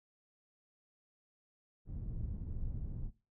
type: low-pass noise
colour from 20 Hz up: pink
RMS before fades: -40 dBFS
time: 1.85-3.11 s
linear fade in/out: 50 ms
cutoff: 130 Hz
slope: 12 dB/octave
effects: noise-tail reverb RT60 0.3 s tail -18 dB re dry